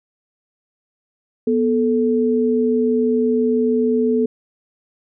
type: tone pair together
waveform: sine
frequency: 244.4 / 437 Hz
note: B3 / A4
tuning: -18 / -12 cents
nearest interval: minor seventh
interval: 1006 cents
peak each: -17 dBFS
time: 1.47-4.26 s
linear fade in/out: 5 ms
effects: none